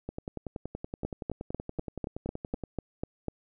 two click trains, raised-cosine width 2 ms, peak -22 / -18 dBFS, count 28 / 10, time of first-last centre 0.09-2.637 / 1.05-3.283 s, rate 10.6 / 4.03 Hz, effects none

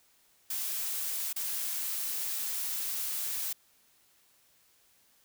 blue noise with dropouts, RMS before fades -34 dBFS, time 0.5-3.53 s, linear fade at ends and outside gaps 5 ms, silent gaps 1.329-1.361 s, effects white hiss -66 dBFS RMS until 5.24 s

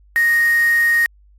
sine tone with quantisation, 1864.7 Hz, A#6, in tune, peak -12 dBFS, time 0.16-1.06 s, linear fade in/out 0 ms, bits 4, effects added 50 Hz sine -47 dBFS peak until 1.38 s + AAC 48 kbps

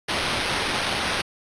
violet noise with sample-and-hold, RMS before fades -25 dBFS, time 0.08-1.22 s, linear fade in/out 10 ms, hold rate 7350 Hz, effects resampled to 22050 Hz

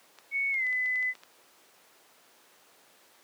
clicks, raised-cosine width 0.2 ms, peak -31 dBFS, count 9, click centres 0.187 / 0.543 / 0.668 / 0.728 / 0.86 / 0.958 / 1.027 / 1.153 / 1.235 s
sine tone with pitch glide, 2217 to 2010 Hz, C#7 to B6, 0 to +30 cents, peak -26 dBFS, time 0.31-1.14 s, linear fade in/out 50 ms, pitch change -170 cents, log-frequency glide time 0.51-0.65 s
effects pink hiss -59 dBFS RMS until 3.23 s + high-pass 400 Hz 12 dB/octave

